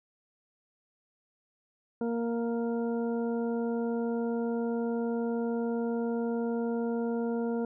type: harmonic tone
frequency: 233.1 Hz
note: A#3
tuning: in tune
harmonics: 1 / 2 / 3 / 4 / 6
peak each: -30 / -32 / -42 / -45 / -49 dBFS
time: 2.01-7.65 s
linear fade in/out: 2 ms
effects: none